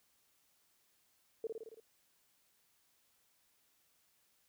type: tone with echo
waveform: sine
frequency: 446.9 Hz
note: A4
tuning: 27 cents sharp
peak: -35 dBFS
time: 1.44-1.47 s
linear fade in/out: 2 ms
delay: 55 ms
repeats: 6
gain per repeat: -3 dB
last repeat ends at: 1.8 s
effects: white hiss -74 dBFS RMS until 4.48 s